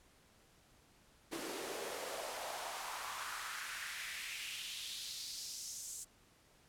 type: noise with high-pass filter sweep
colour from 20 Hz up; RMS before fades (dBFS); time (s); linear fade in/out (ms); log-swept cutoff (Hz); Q
pink; -44; 1.31-6.05; 20; 310 to 7500; 2.6
effects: pink hiss -67 dBFS RMS until 6.68 s + low-pass 12000 Hz 12 dB/octave